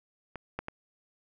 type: clicks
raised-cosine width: 0.5 ms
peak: -24 / -18 / -21 dBFS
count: 3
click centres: 0.357 / 0.59 / 0.684 s
effects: none

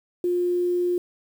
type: tone with quantisation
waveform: sine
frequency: 354.5 Hz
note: F4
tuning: 26 cents sharp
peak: -20 dBFS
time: 0.24-0.98 s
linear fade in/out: 2 ms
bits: 8
effects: none

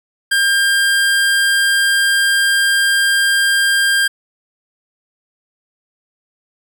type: tone pair together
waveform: square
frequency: 1600 / 3200 Hz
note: G6 / G7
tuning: +35 / +35 cents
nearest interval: octave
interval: 1200 cents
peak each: -13 / -21 dBFS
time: 0.31-4.08 s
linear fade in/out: 10 ms
effects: none

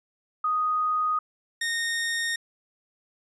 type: tone pair in turn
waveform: sine / sawtooth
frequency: 1244.5 / 1846.7 Hz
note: D#6 / A#6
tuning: 0 / -17 cents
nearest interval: perfect fifth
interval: 683 cents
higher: second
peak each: -22 dBFS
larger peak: neither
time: 0.44-1.19 / 1.61-2.36 s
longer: neither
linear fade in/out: 5 ms
effects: resampled to 24000 Hz

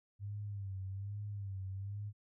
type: tone with vibrato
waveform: sine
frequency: 99.3 Hz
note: G2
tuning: 23 cents sharp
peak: -39 dBFS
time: 0.19-2.13 s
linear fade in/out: 50 ms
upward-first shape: sine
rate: 1.2 Hz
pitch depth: 74 cents each way
effects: none

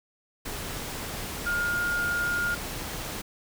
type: tone in noise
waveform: sine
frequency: 1419 Hz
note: F6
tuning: 27 cents sharp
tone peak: -25 dBFS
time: 1.46-2.55 s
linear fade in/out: 10 ms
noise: pink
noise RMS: -35 dBFS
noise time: 0.45-3.22 s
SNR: +7 dB
effects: none

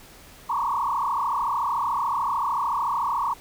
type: tone with frequency modulation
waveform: sine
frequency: 1031 Hz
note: C6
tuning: 26 cents flat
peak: -22 dBFS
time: 0.49-3.34 s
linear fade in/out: 10 ms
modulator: 33.6 Hz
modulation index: 3.9
effects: pink hiss -48 dBFS RMS until 3.4 s

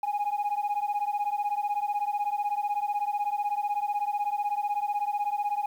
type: beating tone pair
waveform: sine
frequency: 817 / 833 Hz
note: G#5 / G#5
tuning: -29 / +5 cents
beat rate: 16 Hz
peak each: -27 dBFS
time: 0.03-5.66 s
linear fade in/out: 5 ms
effects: tanh soft clip ceiling -23 dBFS + 9-bit

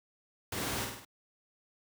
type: noise with echo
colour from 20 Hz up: pink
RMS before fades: -36 dBFS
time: 0.52-0.85 s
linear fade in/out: 5 ms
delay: 50 ms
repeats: 4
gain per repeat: -4 dB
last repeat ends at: 1.05 s
effects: high-pass 80 Hz 12 dB/octave

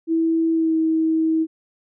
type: tone with pitch glide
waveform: sine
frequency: 326.8 to 320.6 Hz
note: E4 to E4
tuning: -15 to -48 cents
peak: -16 dBFS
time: 0.07-1.47 s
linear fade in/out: 50 ms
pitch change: -33 cents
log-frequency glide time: 0.52-0.75 s
effects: none

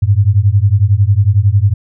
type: beating tone pair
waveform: sine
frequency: 95.7 / 106.7 Hz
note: G2 / G#2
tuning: -41 / +47 cents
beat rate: 11 Hz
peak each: -10 dBFS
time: 0.02-1.74 s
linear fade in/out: 10 ms
effects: none

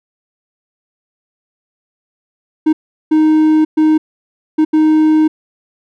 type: tone bursts at uneven times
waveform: triangle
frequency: 311.1 Hz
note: D#4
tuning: in tune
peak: -5 dBFS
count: 5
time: 2.66-2.73 / 3.11-3.65 / 3.77-3.98 / 4.58-4.65 / 4.73-5.28 s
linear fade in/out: 10 ms
effects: none

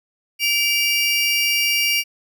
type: tone pair together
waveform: 30% pulse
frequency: 2320 / 2815 Hz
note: D7 / F7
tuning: -22 / +13 cents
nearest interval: minor third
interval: 335 cents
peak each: -17 dBFS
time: 0.39-2.04 s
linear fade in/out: 50 ms
effects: none

